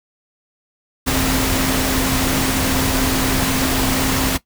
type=tone in noise; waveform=sine; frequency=262.8 Hz; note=C4; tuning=8 cents sharp; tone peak=-21 dBFS; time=1.06-4.38 s; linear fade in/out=20 ms; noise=pink; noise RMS=-19 dBFS; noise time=1.06-4.38 s; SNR=-5 dB; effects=noise-tail reverb RT60 0.1 s tail -17 dB re dry